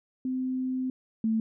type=tone pair in turn; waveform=sine; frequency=257.7 / 222.1 Hz; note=C4 / A3; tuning=-26 / +16 cents; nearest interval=minor third; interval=258 cents; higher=first; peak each=-27 / -23 dBFS; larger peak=second; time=0.25-0.9 / 1.24-1.4 s; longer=first; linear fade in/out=2 ms; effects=none